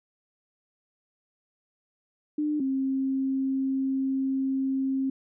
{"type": "tone pair in turn", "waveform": "sine", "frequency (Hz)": [300, 267.3], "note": ["D4", "C4"], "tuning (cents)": [37, 37], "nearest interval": "major second", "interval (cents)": 200, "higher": "first", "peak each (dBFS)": -24, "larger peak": "neither", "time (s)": [[2.38, 2.6], [2.6, 5.1]], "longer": "second", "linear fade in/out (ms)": 5, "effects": []}